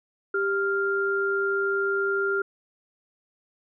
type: tone pair together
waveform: sine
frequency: 394 / 1396.9 Hz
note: G4 / F6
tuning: +9 / 0 cents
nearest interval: octave + minor seventh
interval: 2191 cents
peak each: -25 dBFS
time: 0.34-2.42 s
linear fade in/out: 5 ms
effects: none